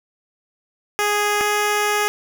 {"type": "tone pair in turn", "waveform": "10% pulse", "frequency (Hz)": [414.7, 416.5], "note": ["G#4", "G#4"], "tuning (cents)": [-3, 5], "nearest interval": "unison", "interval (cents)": 8, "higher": "second", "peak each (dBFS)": -9, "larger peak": "neither", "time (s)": [[0.99, 1.41], [1.41, 2.08]], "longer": "second", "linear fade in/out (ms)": 0, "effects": []}